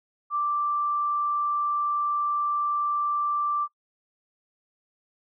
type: tone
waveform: sine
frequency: 1174.7 Hz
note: D6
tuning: in tune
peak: -23 dBFS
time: 0.3-3.68 s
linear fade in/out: 50 ms
effects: noise-tail reverb RT60 0.1 s tail -20 dB re dry